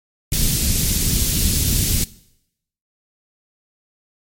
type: band-stop noise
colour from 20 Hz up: pink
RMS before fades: -18 dBFS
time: 0.32-2.04 s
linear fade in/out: 2 ms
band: 200 to 4500 Hz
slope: 12 dB/octave
effects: noise-tail reverb RT60 0.8 s tail -20 dB re dry + MP3 64 kbps